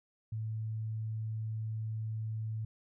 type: tone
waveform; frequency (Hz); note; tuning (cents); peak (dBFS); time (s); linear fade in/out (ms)
sine; 110; A2; 0; -34; 0.32-2.65; 5
effects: none